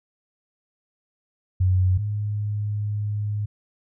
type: tone pair in turn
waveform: sine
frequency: 92.5 / 104.33 Hz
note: F#2 / G#2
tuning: 0 / +8 cents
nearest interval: major second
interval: 208 cents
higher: second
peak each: -16 / -23 dBFS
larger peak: first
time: 1.6-1.98 / 1.98-3.46 s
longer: second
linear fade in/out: 10 ms
effects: none